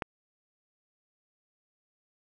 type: click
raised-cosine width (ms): 0.5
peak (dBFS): -16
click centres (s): 0.022
effects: none